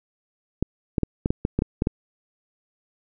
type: clicks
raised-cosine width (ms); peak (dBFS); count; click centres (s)
3; -8; 10; 0.626 / 0.982 / 1.033 / 1.259 / 1.305 / 1.451 / 1.59 / 1.621 / 1.821 / 1.871
effects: none